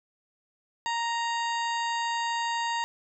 harmonic tone, 932.3 Hz, A#5, in tune, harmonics 1 / 2 / 3 / 4 / 5 / 7 / 8, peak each -28 / -34 / -38 / -40 / -42 / -45 / -46 dBFS, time 0.86-2.84 s, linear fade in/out 0 ms, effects none

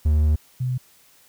triangle / sine tone pair in turn, 76 / 126.8 Hz, D#2 / B2, -40 / +46 cents, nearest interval major sixth, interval 886 cents, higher second, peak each -13 / -21 dBFS, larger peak first, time 0.05-0.36 / 0.6-0.78 s, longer first, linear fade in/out 10 ms, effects white hiss -55 dBFS RMS until 1.28 s

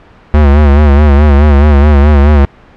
square tone with vibrato, 72.6 Hz, D2, 19 cents flat, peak -3 dBFS, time 0.34-2.45 s, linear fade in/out 0 ms, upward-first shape sine, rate 4.7 Hz, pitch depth 78 cents each way, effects pink hiss -39 dBFS RMS until 2.76 s + low-pass 2000 Hz 12 dB/octave

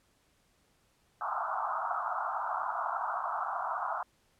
white band-pass noise, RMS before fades -34 dBFS, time 1.21-4.03 s, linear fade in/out 2 ms, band 660 to 1400 Hz, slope 96 dB/octave, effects pink hiss -70 dBFS RMS until 4.39 s + low-pass 12000 Hz 12 dB/octave

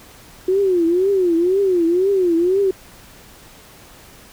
sine tone with vibrato, 363.3 Hz, F#4, 32 cents flat, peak -13 dBFS, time 0.48-2.71 s, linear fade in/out 5 ms, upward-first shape triangle, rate 2 Hz, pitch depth 190 cents each way, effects pink hiss -44 dBFS RMS until 4.32 s

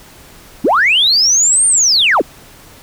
sine linear two-way sweep, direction up then down, 178.8 to 9000 to 178.8 Hz, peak -7 dBFS, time 0.64-2.22 s, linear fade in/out 10 ms, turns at 1.67 s, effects tanh soft clip ceiling -3 dBFS + pink hiss -40 dBFS RMS until 2.82 s

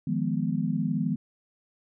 sine chord, F half-diminished seventh, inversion third, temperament equal, 155.56 / 174.61 / 207.7 / 246.9 Hz, Eb3 / F3 / Ab3 / Cb4, 0 / 0 / 0 / 0 cents, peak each -30 dBFS, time 0.07-1.16 s, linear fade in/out 5 ms, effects none

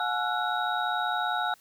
sine tone cluster, 721 / 852 / 1350 / 1465 / 3807 Hz, F#5 / G#5 / E6 / F#6 / A#7, -45 / +44 / +41 / -18 / +36 cents, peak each -31 / -31 / -33 / -32 / -36 dBFS, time 0-1.54 s, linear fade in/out 2 ms, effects white hiss -60 dBFS RMS until 1.6 s + high-pass 60 Hz 12 dB/octave

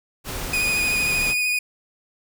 pink noise, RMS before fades -30 dBFS, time 0.24-1.35 s, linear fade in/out 50 ms
40% pulse tone with vibrato, 2475 Hz, D#7, 10 cents flat, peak -19 dBFS, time 0.53-1.59 s, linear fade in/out 5 ms, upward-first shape sine, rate 13 Hz, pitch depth 19 cents each way
effects none

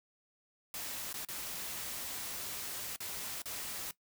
white noise with dropouts, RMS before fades -41 dBFS, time 0.74-3.91 s, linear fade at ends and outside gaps 1 ms, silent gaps 1.128-1.141 / 1.249-1.286 / 2.961-3.004 / 3.419-3.457 s, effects noise-tail reverb RT60 0.1 s tail -18 dB re dry

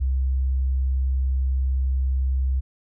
sine tone, 65.6 Hz, C2, 5 cents sharp, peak -19 dBFS, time 0-2.61 s, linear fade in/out 20 ms, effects none

